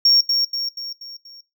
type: tone with echo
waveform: triangle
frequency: 5530 Hz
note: F8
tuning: 18 cents flat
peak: -8 dBFS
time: 0.05-0.21 s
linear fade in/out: 5 ms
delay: 240 ms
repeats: 5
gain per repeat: -6 dB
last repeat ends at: 1.41 s
effects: noise-tail reverb RT60 0.2 s tail -17 dB re dry + tanh soft clip ceiling -7 dBFS